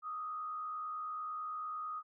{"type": "tone with frequency modulation", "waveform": "sine", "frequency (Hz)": 1244.5, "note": "D#6", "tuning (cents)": 0, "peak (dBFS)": -38, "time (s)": [0.02, 2.03], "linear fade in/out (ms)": 50, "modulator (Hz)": 71.1, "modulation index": 0.43, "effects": []}